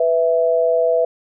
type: tone pair together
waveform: sine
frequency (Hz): 495.6 / 658.5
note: B4 / E5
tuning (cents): +6 / -2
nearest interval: perfect fourth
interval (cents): 492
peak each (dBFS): -16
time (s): 0-1.05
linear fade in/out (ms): 5
effects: none